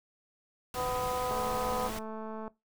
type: harmonic tone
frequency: 250.4 Hz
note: B3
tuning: 24 cents sharp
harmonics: 2 / 3 / 4 / 5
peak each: -34 / -36 / -37 / -38 dBFS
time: 0.74-1.91 s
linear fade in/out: 50 ms
type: noise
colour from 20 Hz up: pink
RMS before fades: -40 dBFS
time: 0.74-1.99 s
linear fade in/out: 2 ms
type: click train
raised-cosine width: 1 ms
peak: -28 dBFS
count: 257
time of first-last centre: 1.31-2.479 s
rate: 219 Hz
effects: noise-tail reverb RT60 0.2 s tail -20 dB re dry